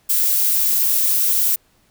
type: noise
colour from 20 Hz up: violet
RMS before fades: -17 dBFS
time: 0.09-1.56 s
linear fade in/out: 10 ms
effects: pink hiss -59 dBFS RMS until 1.9 s